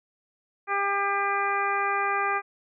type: harmonic tone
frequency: 399.6 Hz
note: G4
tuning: 33 cents sharp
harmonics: 1 / 2 / 3 / 4 / 5 / 6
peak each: -33 / -29 / -27 / -31 / -33 / -34 dBFS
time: 0.67-2.42 s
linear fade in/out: 50 ms
effects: none